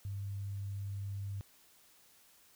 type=tone; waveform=sine; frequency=99.4 Hz; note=G2; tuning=25 cents sharp; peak=-37 dBFS; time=0.05-1.41 s; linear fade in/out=0 ms; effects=white hiss -64 dBFS RMS until 2.55 s